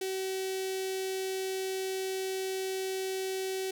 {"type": "tone with notch filter", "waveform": "sawtooth", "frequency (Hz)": 380, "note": "F#4", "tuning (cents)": 46, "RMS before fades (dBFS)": -34, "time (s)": [0.01, 3.71], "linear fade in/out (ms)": 5, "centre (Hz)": 1100, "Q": 0.56, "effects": []}